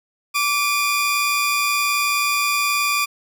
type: tone pair together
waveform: sawtooth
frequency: 1159.1 / 2437 Hz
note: D6 / D#7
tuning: -23 / -37 cents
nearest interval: octave + minor second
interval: 1286 cents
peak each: -17 dBFS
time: 0.34-3.06 s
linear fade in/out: 20 ms
effects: none